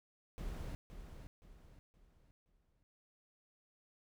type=noise with echo; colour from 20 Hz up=brown; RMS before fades=-43 dBFS; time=0.38-0.75 s; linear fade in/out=0 ms; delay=520 ms; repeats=4; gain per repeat=-8 dB; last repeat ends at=2.83 s; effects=none